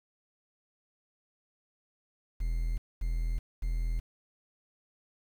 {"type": "tone bursts", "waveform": "triangle", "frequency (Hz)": 41.2, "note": "E1", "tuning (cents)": 0, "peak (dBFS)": -26, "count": 3, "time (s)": [2.4, 4], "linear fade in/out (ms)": 10, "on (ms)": 380, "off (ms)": 230, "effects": ["9-bit"]}